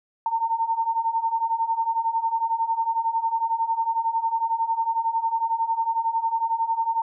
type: beating tone pair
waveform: sine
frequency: 902 / 913 Hz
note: A5 / A#5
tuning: +43 / -36 cents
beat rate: 11 Hz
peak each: -26 / -23 dBFS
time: 0.26-7.02 s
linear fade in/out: 2 ms
effects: none

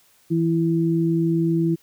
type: tone pair together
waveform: sine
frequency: 164.3 / 331.8 Hz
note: E3 / E4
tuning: -5 / +11 cents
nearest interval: octave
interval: 1216 cents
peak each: -20 dBFS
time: 0.3-1.76 s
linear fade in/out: 20 ms
effects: white hiss -58 dBFS RMS until 1.82 s

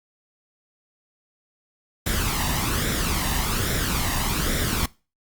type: noise with flanger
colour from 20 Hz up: pink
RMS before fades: -24 dBFS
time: 2.06-4.86 s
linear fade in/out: 5 ms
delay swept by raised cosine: 0.54 to 1.07 ms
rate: 1.2 Hz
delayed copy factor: +0.55
effects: noise-tail reverb RT60 0.3 s tail -22 dB re dry + Opus 48 kbps

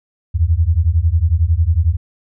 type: beating tone pair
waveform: sine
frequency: 77.4 / 88.4 Hz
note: D#2 / F2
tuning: -9 / +22 cents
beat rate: 11 Hz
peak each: -14 dBFS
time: 0.34-1.97 s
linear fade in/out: 20 ms
effects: none

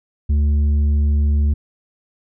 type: tone with tanh clipping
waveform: triangle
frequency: 73.3 Hz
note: D2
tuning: 3 cents flat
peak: -14 dBFS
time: 0.29-1.54 s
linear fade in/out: 10 ms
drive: 10 dB
effects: none

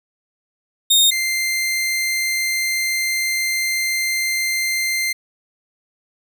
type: tone pair in turn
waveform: sawtooth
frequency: 3688 / 2089 Hz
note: A#7 / C7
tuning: -19 / -3 cents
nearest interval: minor seventh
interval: 984 cents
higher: first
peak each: -8 / -15 dBFS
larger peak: first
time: 0.9-1.11 / 1.11-5.13 s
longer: second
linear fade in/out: 10 ms
effects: none

